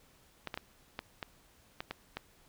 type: clicks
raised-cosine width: 0.3 ms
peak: -21 dBFS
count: 8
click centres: 0.473 / 0.542 / 0.575 / 0.991 / 1.228 / 1.805 / 1.91 / 2.17 s
effects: pink hiss -64 dBFS RMS until 2.48 s